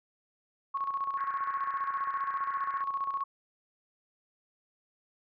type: tone with tremolo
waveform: sine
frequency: 1101 Hz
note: C#6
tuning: 12 cents flat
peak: -28 dBFS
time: 0.74-3.24 s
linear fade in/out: 10 ms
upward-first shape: square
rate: 15 Hz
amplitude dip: 55%
type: band-pass noise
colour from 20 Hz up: pink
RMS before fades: -44 dBFS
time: 1.17-2.83 s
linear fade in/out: 5 ms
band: 1300 to 1800 Hz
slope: 48 dB/octave
effects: resampled to 11025 Hz